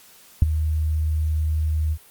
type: tone with ADSR envelope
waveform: sine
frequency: 77.78 Hz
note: D#2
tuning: in tune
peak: -6 dBFS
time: 0.42-1.98 s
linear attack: 3 ms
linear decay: 16 ms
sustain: -13 dB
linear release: 61 ms
effects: white hiss -50 dBFS RMS until 2.1 s + Opus 48 kbps